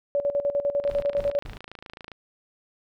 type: tone with tremolo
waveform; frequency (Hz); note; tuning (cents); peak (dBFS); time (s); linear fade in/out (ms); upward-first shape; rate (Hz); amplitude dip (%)
sine; 570; C#5; +48; -20; 0.15-1.39; 0; square; 10; 75
type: click train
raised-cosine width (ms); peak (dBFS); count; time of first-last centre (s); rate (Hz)
0.3; -24; 36; 0.84-2.117; 27.4
type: noise bursts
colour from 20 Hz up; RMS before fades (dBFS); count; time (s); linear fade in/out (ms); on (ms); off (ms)
brown; -39; 3; 0.89-1.58; 2; 130; 150
effects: none